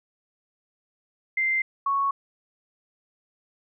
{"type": "tone pair in turn", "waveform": "sine", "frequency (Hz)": [2086, 1108], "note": ["C7", "C#6"], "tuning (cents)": [-6, -1], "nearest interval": "major seventh", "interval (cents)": 1095, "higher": "first", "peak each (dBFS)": -21, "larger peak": "neither", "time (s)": [[1.37, 1.62], [1.86, 2.11]], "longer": "neither", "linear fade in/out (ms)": 5, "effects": []}